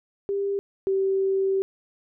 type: tone pair in turn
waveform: sine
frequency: 398.2 / 386.4 Hz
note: G4 / G4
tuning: +27 / -25 cents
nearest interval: minor second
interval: 52 cents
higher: first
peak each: -23 / -20 dBFS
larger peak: second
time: 0.29-0.59 / 0.87-1.62 s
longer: second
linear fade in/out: 0 ms
effects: none